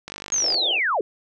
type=click train; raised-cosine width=0.2 ms; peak=-16 dBFS; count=24; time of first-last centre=0.08-0.544 s; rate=49.6 Hz
type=linear sweep; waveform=sine; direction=down; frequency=6645 to 348.1 Hz; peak=-19 dBFS; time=0.32-1.01 s; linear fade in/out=2 ms
type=band-pass noise; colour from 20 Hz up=white; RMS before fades=-34 dBFS; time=0.4-0.81 s; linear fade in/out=50 ms; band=310 to 820 Hz; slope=96 dB/octave
effects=none